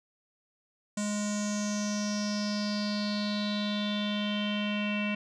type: tone with low-pass filter sweep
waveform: square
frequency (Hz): 207.7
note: G#3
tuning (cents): 0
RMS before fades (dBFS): -31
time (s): 0.97-5.15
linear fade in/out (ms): 5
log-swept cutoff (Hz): 7600 to 2600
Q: 7
effects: none